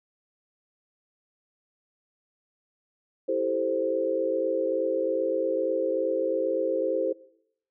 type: chord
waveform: sine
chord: A minor seventh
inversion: second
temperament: equal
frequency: 329.6 / 392 / 440 / 523.3 Hz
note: E4 / G4 / A4 / C5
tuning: 0 / 0 / 0 / 0 cents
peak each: -32 / -31 / -31 / -26 dBFS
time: 3.28-7.13 s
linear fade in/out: 10 ms
effects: noise-tail reverb RT60 0.7 s tail -20 dB re dry